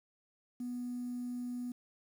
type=tone; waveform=triangle; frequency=245.6 Hz; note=B3; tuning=9 cents flat; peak=-33 dBFS; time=0.6-1.72 s; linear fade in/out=5 ms; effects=tanh soft clip ceiling -34 dBFS + 10-bit